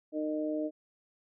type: harmonic tone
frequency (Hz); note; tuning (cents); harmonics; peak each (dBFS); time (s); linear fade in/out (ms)
153.2; D#3; -27; 2 / 3 / 4; -32 / -40 / -35; 0.12-0.71; 50
effects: none